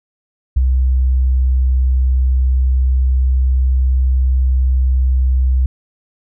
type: tone with ADSR envelope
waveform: sine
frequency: 64.3 Hz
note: C2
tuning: 30 cents flat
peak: -6 dBFS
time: 0.56-5.66 s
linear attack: 12 ms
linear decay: 12 ms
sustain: -4 dB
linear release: 3 ms
effects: none

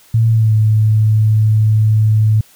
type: tone with pitch glide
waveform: sine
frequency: 113.2 to 108.34 Hz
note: A2 to A2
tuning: +50 to -26 cents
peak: -8 dBFS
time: 0.14-2.41 s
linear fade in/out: 5 ms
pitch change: -76 cents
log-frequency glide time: 0.29-0.54 s
effects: white hiss -47 dBFS RMS until 2.55 s

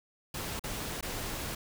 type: noise with dropouts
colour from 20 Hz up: pink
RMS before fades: -37 dBFS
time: 0.34-1.55 s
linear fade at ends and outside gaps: 5 ms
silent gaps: 0.595-0.638 / 1.01-1.026 s
effects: none

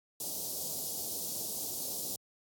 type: band-stop noise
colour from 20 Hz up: white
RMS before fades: -37 dBFS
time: 0.2-2.16 s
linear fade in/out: 2 ms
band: 720 to 4400 Hz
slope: 24 dB/octave
effects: high-pass 100 Hz 12 dB/octave + AAC 64 kbps

